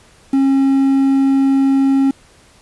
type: tone with quantisation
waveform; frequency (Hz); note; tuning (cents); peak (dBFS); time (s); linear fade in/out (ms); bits
triangle; 271.3; C#4; -37; -8; 0.33-2.11; 5; 6
effects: pink hiss -48 dBFS RMS until 2.61 s + resampled to 24000 Hz